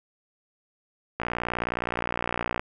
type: click train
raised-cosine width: 0.5 ms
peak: -12 dBFS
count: 84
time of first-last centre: 1.2-2.595 s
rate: 59.5 Hz
effects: none